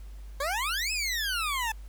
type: exponential two-way sweep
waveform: 20% pulse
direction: up then down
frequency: 531 to 2616 to 859 Hz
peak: -23 dBFS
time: 0.4-1.72 s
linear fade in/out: 5 ms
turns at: 0.92 s
effects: added 50 Hz sine -40 dBFS peak until 1.88 s + pink hiss -60 dBFS RMS until 1.88 s